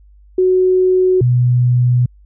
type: tone pair in turn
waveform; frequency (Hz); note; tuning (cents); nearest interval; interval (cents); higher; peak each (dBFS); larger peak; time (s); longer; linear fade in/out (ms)
sine; 370 / 123.47; F#4 / B2; 0 / 0; octave + perfect fifth; 1900; first; -9; neither; 0.38-1.21 / 1.21-2.06; second; 5
effects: added 50 Hz sine -42 dBFS peak until 2.25 s